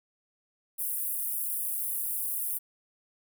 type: high-pass noise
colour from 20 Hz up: pink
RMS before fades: -32 dBFS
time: 0.78-2.59 s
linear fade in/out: 20 ms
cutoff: 9800 Hz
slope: 48 dB/octave
effects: none